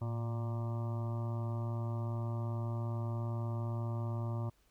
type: harmonic tone with a mistuned harmonic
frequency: 117.5 Hz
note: A#2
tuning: 14 cents sharp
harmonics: 1 / 2 / 3 / 5 / 6 / 7 / 8 / 9 / 10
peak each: -34 / -46 / -48 / -49 / -54 / -57 / -52 / -55 / -54 dBFS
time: 0.01-4.5 s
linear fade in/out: 10 ms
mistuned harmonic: 1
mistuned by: -79 cents
effects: added 50 Hz sine -70 dBFS peak until 4.7 s + pink hiss -72 dBFS RMS until 4.7 s